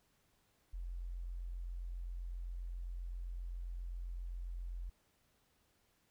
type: tone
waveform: sine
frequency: 43.78 Hz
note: F1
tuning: 5 cents sharp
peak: -40 dBFS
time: 0.73-4.9 s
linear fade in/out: 10 ms
effects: pink hiss -75 dBFS RMS until 6.1 s